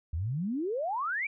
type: exponential sweep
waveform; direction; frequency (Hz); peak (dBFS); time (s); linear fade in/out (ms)
sine; up; 73.42 to 2392; -29; 0.13-1.27; 5
effects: none